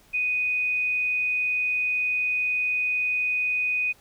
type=tone; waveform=sine; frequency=2489 Hz; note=D#7; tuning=in tune; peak=-22 dBFS; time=0.13-3.93 s; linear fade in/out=20 ms; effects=pink hiss -57 dBFS RMS until 4 s